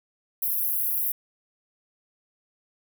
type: high-pass noise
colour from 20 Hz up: pink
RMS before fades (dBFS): -26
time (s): 0.42-1.12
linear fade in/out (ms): 5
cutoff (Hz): 11000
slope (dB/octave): 96
effects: none